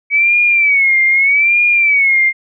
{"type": "tone with vibrato", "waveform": "sine", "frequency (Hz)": 2261, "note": "C#7", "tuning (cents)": 34, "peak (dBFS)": -8, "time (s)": [0.1, 2.33], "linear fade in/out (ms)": 50, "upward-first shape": "sine", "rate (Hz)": 0.81, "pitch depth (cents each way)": 120, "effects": []}